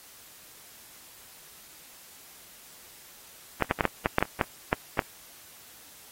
clicks, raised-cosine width 0.5 ms, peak -7 dBFS, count 10, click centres 3.623 / 3.711 / 3.808 / 3.853 / 4.059 / 4.184 / 4.226 / 4.412 / 4.729 / 4.992 s, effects white hiss -51 dBFS RMS until 6.11 s + AAC 48 kbps

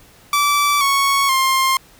sawtooth tone with pitch steps, 1159 / 1107.9 / 1059.1 Hz, D6 / C#6 / C6, -23 / -1 / +21 cents, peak -10 dBFS, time 0.33-1.77 s, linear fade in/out 2 ms, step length 480 ms, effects pink hiss -48 dBFS RMS until 1.99 s

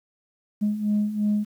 sine beating tone pair, 207 / 209.9 Hz, G#3 / G#3, -5 / +19 cents, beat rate 2.9 Hz, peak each -26 / -21 dBFS, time 0.61-1.45 s, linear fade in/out 20 ms, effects tanh soft clip ceiling -16 dBFS + 9-bit

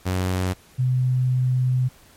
sawtooth / sine tone pair in turn, 92.3 / 127.31 Hz, F#2 / C3, -4 / -47 cents, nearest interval tritone, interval 557 cents, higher second, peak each -17 dBFS, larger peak neither, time 0.05-0.54 / 0.78-1.89 s, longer second, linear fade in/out 20 ms, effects pink hiss -52 dBFS RMS until 2.16 s + MP3 64 kbps

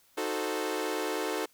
sawtooth chord, D# diminished seventh, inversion none, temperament equal, 311.1 / 370 / 440 / 523.3 Hz, D#4 / F#4 / A4 / C5, 0 / 0 / 0 / 0 cents, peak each -32 / -32 / -30 / -34 dBFS, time 0.17-1.46 s, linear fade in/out 10 ms, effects white hiss -64 dBFS RMS until 1.53 s

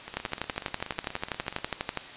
two click trains, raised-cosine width 0.3 ms, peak -12 / -21 dBFS, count 23 / 26, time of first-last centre 0.17-1.973 / 0.08-1.586 s, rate 12.2 / 16.6 Hz, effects white hiss -43 dBFS RMS until 2.16 s + resampled to 8000 Hz

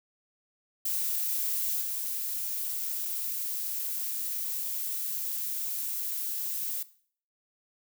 violet noise with level steps, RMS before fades -30 / -33 dBFS, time 0.85-6.83 s, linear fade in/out 5 ms, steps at 1.81 s, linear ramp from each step 5 ms, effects noise-tail reverb RT60 0.5 s tail -17 dB re dry

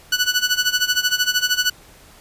15% pulse tone with tremolo, 1482 Hz, F#6, 2 cents sharp, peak -7 dBFS, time 0.12-1.7 s, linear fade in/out 5 ms, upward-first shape sine, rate 13 Hz, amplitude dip 85%, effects pink hiss -47 dBFS RMS until 2.2 s + resampled to 32000 Hz

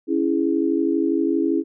sine chord, C# minor, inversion none, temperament equal, 277.2 / 329.6 / 415.3 Hz, C#4 / E4 / G#4, 0 / 0 / 0 cents, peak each -22 / -20 / -25 dBFS, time 0.07-1.64 s, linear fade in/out 50 ms, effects none

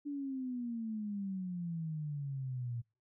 sine exponential sweep, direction down, 292.4 to 116.4 Hz, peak -36 dBFS, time 0.05-2.82 s, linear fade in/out 20 ms, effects noise-tail reverb RT60 0.3 s tail -26 dB re dry

